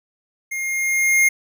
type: tone with level ramp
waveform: square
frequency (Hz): 2130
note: C7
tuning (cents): +30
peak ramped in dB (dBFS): -25 to -12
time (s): 0.51-1.29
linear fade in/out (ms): 10
effects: none